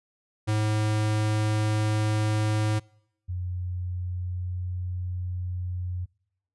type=tone pair in turn; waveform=square / sine; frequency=107.3 / 90.04 Hz; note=A2 / F#2; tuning=-43 / -47 cents; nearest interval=minor third; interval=304 cents; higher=first; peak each=-23 / -28 dBFS; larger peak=first; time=0.47-2.8 / 3.28-6.06 s; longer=second; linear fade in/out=20 ms; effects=noise-tail reverb RT60 0.8 s tail -26 dB re dry + resampled to 24000 Hz